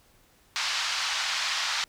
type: band-pass noise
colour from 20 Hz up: white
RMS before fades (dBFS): -29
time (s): 0.56-1.84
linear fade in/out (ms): 0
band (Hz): 880 to 5300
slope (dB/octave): 24
effects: pink hiss -61 dBFS RMS until 1.88 s